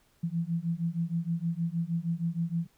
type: beating tone pair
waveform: sine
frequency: 164.81 / 171.21 Hz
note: E3 / F3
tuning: 0 / -34 cents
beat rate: 6.4 Hz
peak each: -31 dBFS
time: 0.23-2.67 s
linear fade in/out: 10 ms
effects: pink hiss -67 dBFS RMS until 2.77 s